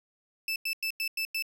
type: tone bursts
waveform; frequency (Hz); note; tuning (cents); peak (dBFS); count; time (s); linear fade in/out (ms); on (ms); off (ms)
30% pulse; 2637; E7; 0; -26; 6; 0.48-1.424; 2; 79; 94
effects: none